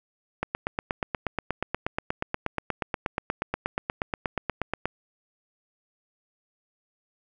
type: click train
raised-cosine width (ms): 0.5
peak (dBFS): -11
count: 38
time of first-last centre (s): 0.43-4.856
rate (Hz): 8.36
effects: none